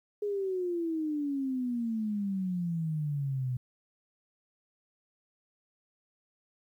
sine exponential sweep, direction down, 418.4 to 123.7 Hz, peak -29 dBFS, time 0.22-3.57 s, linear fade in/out 5 ms, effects 11-bit

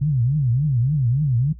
sine tone with vibrato, 133.4 Hz, C3, 34 cents sharp, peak -16 dBFS, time 0.01-1.53 s, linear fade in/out 10 ms, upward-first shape triangle, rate 3.5 Hz, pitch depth 290 cents each way, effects noise-tail reverb RT60 0.1 s tail -17 dB re dry + added 60 Hz sine -37 dBFS peak until 1.59 s

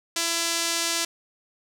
sawtooth tone with band-pass filter, 335.5 Hz, E4, 31 cents sharp, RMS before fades -26 dBFS, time 0.16-1.05 s, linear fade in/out 5 ms, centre 6300 Hz, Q 0.97, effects none

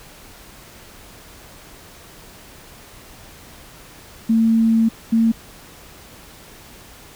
sine tone pair in turn, 225.6 / 226.7 Hz, A3 / A#3, +44 / -48 cents, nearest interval unison, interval 8 cents, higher second, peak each -12 dBFS, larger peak neither, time 4.29-4.89 / 5.12-5.32 s, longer first, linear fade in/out 10 ms, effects pink hiss -43 dBFS RMS until 7.15 s

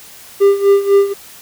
triangle tone with tremolo, 398.5 Hz, G4, 28 cents sharp, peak -3 dBFS, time 0.4-1.14 s, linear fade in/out 20 ms, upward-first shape sine, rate 4 Hz, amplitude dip 80%, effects white hiss -38 dBFS RMS until 1.41 s

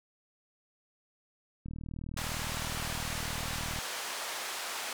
click train, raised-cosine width 5 ms, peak -28 dBFS, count 85, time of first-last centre 1.66-3.787 s, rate 39.5 Hz
pink band-pass noise, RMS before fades -38 dBFS, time 2.17-4.93 s, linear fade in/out 2 ms, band 730 to 11000 Hz, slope 12 dB/octave
effects none

